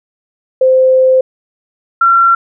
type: tone pair in turn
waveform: sine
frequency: 519 / 1363.7 Hz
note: C5 / F6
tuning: -14 / -42 cents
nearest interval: octave + perfect fourth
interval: 1672 cents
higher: second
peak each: -5 dBFS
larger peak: neither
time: 0.61-1.21 / 2.01-2.35 s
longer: first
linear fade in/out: 5 ms
effects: none